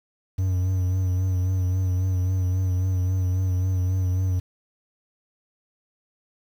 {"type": "tone with vibrato", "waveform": "triangle", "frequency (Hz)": 92.5, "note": "F#2", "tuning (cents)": 0, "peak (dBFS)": -18, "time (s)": [0.38, 4.4], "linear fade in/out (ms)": 10, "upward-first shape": "sine", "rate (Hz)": 3.7, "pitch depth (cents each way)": 33, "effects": ["8-bit"]}